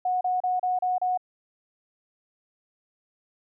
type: tone bursts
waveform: sine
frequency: 732 Hz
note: F#5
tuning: 19 cents flat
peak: -22 dBFS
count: 6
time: 0.05-1.175 s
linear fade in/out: 5 ms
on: 160 ms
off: 33 ms
effects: none